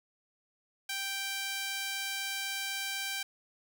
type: tone with high-pass filter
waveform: sawtooth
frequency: 784 Hz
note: G5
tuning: in tune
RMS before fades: -36 dBFS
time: 0.89-3.23 s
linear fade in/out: 5 ms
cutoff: 2100 Hz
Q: 0.94
effects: none